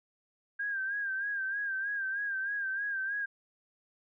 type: tone with vibrato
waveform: sine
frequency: 1601 Hz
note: G6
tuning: 36 cents sharp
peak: -31 dBFS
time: 0.59-3.26 s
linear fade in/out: 10 ms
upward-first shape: sine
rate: 3.2 Hz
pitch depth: 66 cents each way
effects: none